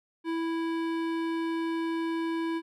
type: tone with hard clipping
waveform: sine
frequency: 329.6 Hz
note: E4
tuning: in tune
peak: -30 dBFS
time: 0.24-2.62 s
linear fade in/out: 50 ms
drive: 16 dB
effects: none